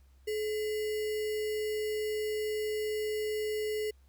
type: tone with sample-and-hold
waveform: sine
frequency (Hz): 427.7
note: A4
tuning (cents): -49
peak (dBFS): -30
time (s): 0.27-3.91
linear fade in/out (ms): 10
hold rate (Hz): 2450
effects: added 66 Hz sine -57 dBFS peak until 4.08 s + pink hiss -72 dBFS RMS until 4.08 s